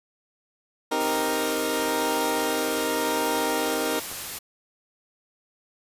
20% pulse chord, C minor seventh, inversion none, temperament equal, 261.6 / 311.1 / 392 / 466.2 Hz, C4 / Eb4 / G4 / Bb4, 0 / 0 / 0 / 0 cents, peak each -27 / -24 / -28 / -22 dBFS, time 0.91-4 s, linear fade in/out 10 ms
white noise, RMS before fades -34 dBFS, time 1-4.39 s, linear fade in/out 10 ms
clicks, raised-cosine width 1 ms, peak -29 dBFS, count 2, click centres 4.115 / 4.126 s
effects resampled to 32000 Hz

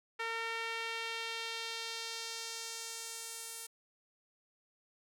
sawtooth tone with band-pass filter sweep, 455.9 Hz, A#4, 39 cents flat, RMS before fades -41 dBFS, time 0.19-3.67 s, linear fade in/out 10 ms, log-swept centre 1900 to 10000 Hz, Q 1.3, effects none

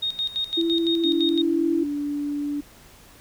sine tone with tremolo, 3714 Hz, A#7, 7 cents flat, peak -22 dBFS, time 0.02-1.42 s, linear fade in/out 10 ms, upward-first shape square, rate 5.9 Hz, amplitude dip 80%
sine tone with vibrato, 333.5 Hz, E4, 20 cents sharp, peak -20 dBFS, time 0.57-1.84 s, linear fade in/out 10 ms, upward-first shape sine, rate 14 Hz, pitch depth 11 cents each way
sine tone, 290 Hz, D4, 22 cents flat, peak -24 dBFS, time 1.04-2.61 s, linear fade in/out 10 ms
effects pink hiss -50 dBFS RMS until 3.2 s

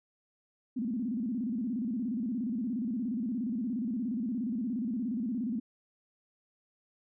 sine tone with vibrato, 234.6 Hz, A#3, 11 cents sharp, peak -30 dBFS, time 0.76-5.6 s, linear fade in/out 10 ms, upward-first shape square, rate 17 Hz, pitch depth 160 cents each way, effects none

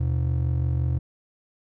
triangle ring-modulated tone, 102.6 Hz, G#2, 21 cents flat, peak -16 dBFS, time 0-0.99 s, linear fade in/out 10 ms, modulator 22.9 Hz, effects none

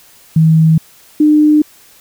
sine tone pair in turn, 160 / 302 Hz, D#3 / D4, +49 / +48 cents, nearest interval major seventh, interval 1099 cents, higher second, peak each -5 dBFS, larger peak neither, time 0.36-0.78 / 1.2-1.62 s, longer neither, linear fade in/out 5 ms, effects white hiss -44 dBFS RMS until 2 s

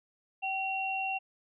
sine tone pair together, 769 / 2740 Hz, G5 / F7, -33 / -34 cents, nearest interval octave + minor seventh, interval 2199 cents, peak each -33 / -33 dBFS, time 0.42-1.19 s, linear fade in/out 20 ms, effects none

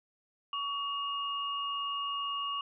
sine tone pair together, 1129.5 / 2849 Hz, C#6 / F7, +32 / +34 cents, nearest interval octave + major third, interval 1602 cents, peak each -34 / -36 dBFS, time 0.53-2.61 s, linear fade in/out 2 ms, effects none

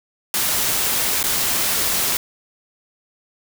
white noise with dropouts, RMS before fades -20 dBFS, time 0.34-2.17 s, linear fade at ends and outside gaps 1 ms, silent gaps 1.229-1.239 s, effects none

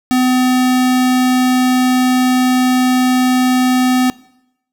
square tone, 253.6 Hz, B3, 46 cents sharp, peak -11 dBFS, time 0.11-4.1 s, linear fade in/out 0 ms, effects noise-tail reverb RT60 0.8 s tail -21 dB re dry

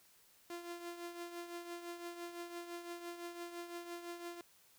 sawtooth tone with tremolo, 345.3 Hz, F4, 20 cents flat, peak -38 dBFS, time 0.5-4.41 s, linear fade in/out 2 ms, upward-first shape triangle, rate 5.9 Hz, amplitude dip 65%, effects white hiss -67 dBFS RMS until 4.78 s

